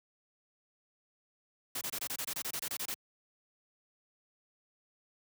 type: noise bursts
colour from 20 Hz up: white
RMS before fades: -37 dBFS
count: 14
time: 1.75-2.943 s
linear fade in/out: 5 ms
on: 62 ms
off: 25 ms
effects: high-pass 80 Hz 12 dB/octave